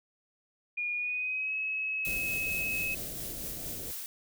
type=tone with pitch glide; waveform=sine; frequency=2435 to 2571 Hz; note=D#7 to E7; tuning=-38 to -44 cents; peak=-30 dBFS; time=0.77-2.95 s; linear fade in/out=10 ms; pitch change=+94 cents; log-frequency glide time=0.94-1.55 s
type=noise with tremolo; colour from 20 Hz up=blue; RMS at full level=-38 dBFS; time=2.05-4.06 s; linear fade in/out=0 ms; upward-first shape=triangle; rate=4.4 Hz; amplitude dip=30%
type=low-pass noise; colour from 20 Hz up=pink; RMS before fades=-45 dBFS; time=2.06-3.92 s; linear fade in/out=10 ms; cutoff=720 Hz; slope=96 dB/octave
effects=none